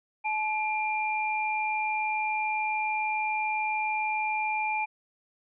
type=tone pair together; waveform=sine; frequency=860 / 2387 Hz; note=A5 / D7; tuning=-40 / +28 cents; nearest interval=octave + tritone; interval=1768 cents; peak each=-28 / -30 dBFS; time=0.24-4.86 s; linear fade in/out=20 ms; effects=none